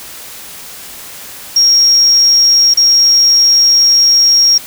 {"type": "tone with dropouts", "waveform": "sine", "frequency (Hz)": 5588, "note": "F8", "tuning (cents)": 0, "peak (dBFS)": -4, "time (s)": [1.56, 4.58], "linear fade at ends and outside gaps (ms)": 5, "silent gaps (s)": [2.739, 2.772], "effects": ["tanh soft clip ceiling 0 dBFS", "white hiss -30 dBFS RMS until 4.66 s"]}